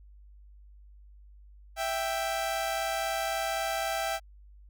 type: tone pair together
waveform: sawtooth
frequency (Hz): 660.3 / 784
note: E5 / G5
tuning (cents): +3 / 0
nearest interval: minor third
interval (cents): 297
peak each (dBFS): -28 / -28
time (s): 1.76-4.2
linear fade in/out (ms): 50
effects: added 50 Hz sine -50 dBFS peak until 4.69 s